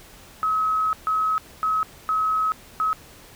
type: tone bursts at uneven times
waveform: sine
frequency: 1280 Hz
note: D#6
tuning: 49 cents sharp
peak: -19 dBFS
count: 5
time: 0.43-0.93 / 1.07-1.38 / 1.63-1.83 / 2.09-2.52 / 2.8-2.93 s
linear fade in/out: 0 ms
effects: pink hiss -47 dBFS RMS until 3.35 s